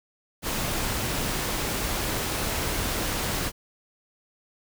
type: noise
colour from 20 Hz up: pink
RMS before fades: -28 dBFS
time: 0.42-3.52 s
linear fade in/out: 50 ms
effects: none